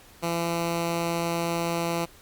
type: tone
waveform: 10% pulse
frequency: 169 Hz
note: E3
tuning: 43 cents sharp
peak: -17 dBFS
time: 0.22-2.06 s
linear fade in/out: 20 ms
effects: pink hiss -52 dBFS RMS until 2.21 s + Opus 48 kbps